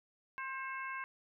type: harmonic tone with a mistuned harmonic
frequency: 530 Hz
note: C5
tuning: 22 cents sharp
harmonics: 2 / 3 / 4 / 5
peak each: -42 / -43 / -46 / -50 dBFS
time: 0.38-1.04 s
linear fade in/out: 0 ms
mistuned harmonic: 4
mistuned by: +39 cents
effects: none